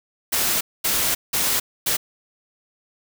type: noise bursts at uneven times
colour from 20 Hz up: white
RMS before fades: -21 dBFS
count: 4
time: 0.32-0.61 / 0.84-1.15 / 1.33-1.6 / 1.86-1.97 s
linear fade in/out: 10 ms
effects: none